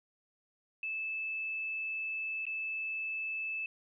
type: tone with dropouts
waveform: sine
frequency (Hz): 2622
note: E7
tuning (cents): -10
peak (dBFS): -34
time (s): 0.83-3.66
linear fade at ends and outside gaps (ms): 2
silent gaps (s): 2.454-2.466
effects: none